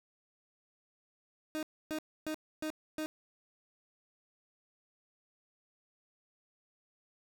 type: tone bursts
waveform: 30% pulse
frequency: 310.3 Hz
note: D#4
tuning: 5 cents flat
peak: -32 dBFS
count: 5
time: 1.55-3.06 s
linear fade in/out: 0 ms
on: 78 ms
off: 280 ms
effects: none